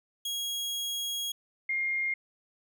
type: tone pair in turn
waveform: sawtooth / sine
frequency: 3300 / 2124 Hz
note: G#7 / C7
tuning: -12 / +25 cents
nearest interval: minor sixth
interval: 763 cents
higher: first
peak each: -28 / -27 dBFS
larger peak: second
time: 0.25-1.32 / 1.69-2.14 s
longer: first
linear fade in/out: 5 ms
effects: none